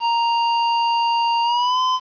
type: tone with pitch glide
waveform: square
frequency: 932.3 to 1022.6 Hz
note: A#5 to C6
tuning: 0 to -40 cents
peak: -17 dBFS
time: 0-2 s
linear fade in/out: 50 ms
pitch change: +160 cents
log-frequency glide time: 1.43-1.8 s
effects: resampled to 11025 Hz + 8-bit